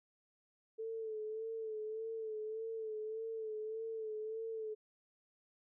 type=tone with vibrato; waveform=sine; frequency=440 Hz; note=A4; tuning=in tune; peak=-39 dBFS; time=0.78-4.75 s; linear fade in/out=20 ms; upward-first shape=sine; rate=1.7 Hz; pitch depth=43 cents each way; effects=none